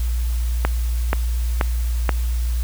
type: click train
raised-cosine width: 0.5 ms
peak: -3 dBFS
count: 4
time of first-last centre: 0.65-2.092 s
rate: 2.08 Hz
effects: added 59 Hz sine -18 dBFS peak until 2.63 s + white hiss -39 dBFS RMS until 2.63 s